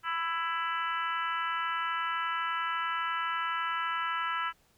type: harmonic tone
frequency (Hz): 331.8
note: E4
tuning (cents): +11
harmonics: 3 / 4 / 5 / 6 / 7 / 8 / 9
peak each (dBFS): -36 / -32 / -37 / -41 / -46 / -45 / -42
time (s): 0.03-4.53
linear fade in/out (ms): 50
effects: pink hiss -67 dBFS RMS until 4.77 s